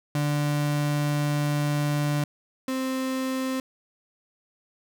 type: tone pair in turn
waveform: 35% pulse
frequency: 146.83 / 261.6 Hz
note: D3 / C4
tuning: 0 / 0 cents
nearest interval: minor seventh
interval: 1000 cents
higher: second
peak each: -21 / -24 dBFS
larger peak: first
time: 0.15-2.24 / 2.68-3.6 s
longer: first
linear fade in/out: 2 ms
effects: none